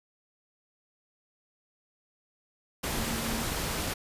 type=tone in noise; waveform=sine; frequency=227.5 Hz; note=A#3; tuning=42 cents flat; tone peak=-36 dBFS; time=2.93-3.43 s; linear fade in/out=10 ms; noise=pink; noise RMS=-32 dBFS; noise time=2.83-3.94 s; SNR=-7 dB; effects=resampled to 32000 Hz